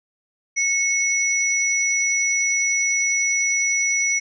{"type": "tone pair together", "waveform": "sine", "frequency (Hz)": [2193, 5855], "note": ["C#7", "F#8"], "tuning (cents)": [-19, -19], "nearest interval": "octave + perfect fourth", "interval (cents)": 1700, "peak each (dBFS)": [-20, -21], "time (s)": [0.56, 4.2], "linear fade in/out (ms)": 20, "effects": []}